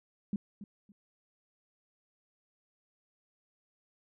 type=tone with echo; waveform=sine; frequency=202.7 Hz; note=G#3; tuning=42 cents flat; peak=-29 dBFS; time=0.33-0.36 s; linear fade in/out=2 ms; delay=280 ms; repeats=2; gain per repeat=-13 dB; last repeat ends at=0.92 s; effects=none